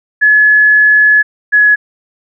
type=tone pair in turn; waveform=sine; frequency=1705 / 1689.3 Hz; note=G#6 / G#6; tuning=+45 / +29 cents; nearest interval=unison; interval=16 cents; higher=first; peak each=-4 dBFS; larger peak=neither; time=0.21-1.23 / 1.52-1.76 s; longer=first; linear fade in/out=20 ms; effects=none